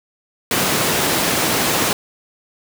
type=high-pass noise; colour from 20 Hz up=pink; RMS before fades=-18 dBFS; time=0.51-1.93 s; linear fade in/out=2 ms; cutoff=170 Hz; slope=12 dB/octave; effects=none